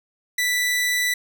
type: tone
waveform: sawtooth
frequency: 1975.5 Hz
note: B6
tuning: in tune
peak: -16 dBFS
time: 0.38-1.14 s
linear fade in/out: 5 ms
effects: none